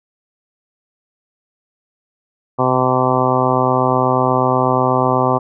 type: harmonic tone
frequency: 128.2 Hz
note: C3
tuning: 35 cents flat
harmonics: 1 / 2 / 3 / 4 / 5 / 6 / 7 / 8 / 9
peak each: -21 / -21 / -21 / -21 / -21 / -21 / -21 / -21 / -21 dBFS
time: 2.58-5.39 s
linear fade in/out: 20 ms
effects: none